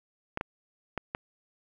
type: clicks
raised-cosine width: 0.5 ms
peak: -16 dBFS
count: 4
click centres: 0.374 / 0.411 / 0.977 / 1.149 s
effects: 9-bit